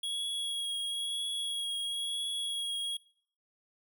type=tone with vibrato; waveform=square; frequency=3322 Hz; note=G#7; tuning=in tune; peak=-33 dBFS; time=0.03-2.97 s; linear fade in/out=5 ms; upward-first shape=triangle; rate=1 Hz; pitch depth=20 cents each way; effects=noise-tail reverb RT60 0.6 s tail -24 dB re dry